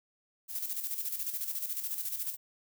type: noise with tremolo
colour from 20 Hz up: violet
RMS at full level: -34 dBFS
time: 0.48-2.37 s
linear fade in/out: 50 ms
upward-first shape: square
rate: 14 Hz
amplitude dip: 55%
effects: none